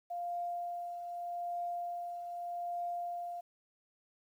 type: tone with tremolo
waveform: sine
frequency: 698.5 Hz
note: F5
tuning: in tune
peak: -34 dBFS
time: 0.1-3.41 s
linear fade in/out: 10 ms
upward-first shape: triangle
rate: 0.82 Hz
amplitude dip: 50%
effects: 11-bit